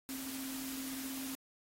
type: tone in noise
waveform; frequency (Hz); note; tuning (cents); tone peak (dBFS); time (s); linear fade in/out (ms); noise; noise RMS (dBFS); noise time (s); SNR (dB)
sine; 266.1; C4; +29; -42; 0.09-1.35; 0; white; -45; 0.09-1.35; 0
effects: AAC 48 kbps